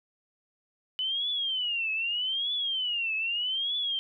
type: tone with vibrato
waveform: sine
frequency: 2988 Hz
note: F#7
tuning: 16 cents sharp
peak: -27 dBFS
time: 0.99-3.99 s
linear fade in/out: 0 ms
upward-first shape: triangle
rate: 0.81 Hz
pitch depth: 260 cents each way
effects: none